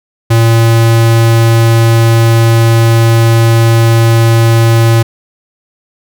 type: tone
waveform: square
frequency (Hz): 114.6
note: A#2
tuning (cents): -29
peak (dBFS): -5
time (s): 0.3-5.03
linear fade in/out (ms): 10
effects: none